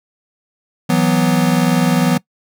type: chord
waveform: square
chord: E suspended second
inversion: none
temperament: equal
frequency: 164.81 / 185 / 246.9 Hz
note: E3 / F#3 / B3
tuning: 0 / 0 / 0 cents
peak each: -17 dBFS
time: 0.89-2.18 s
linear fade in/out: 10 ms
effects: noise-tail reverb RT60 0.1 s tail -22 dB re dry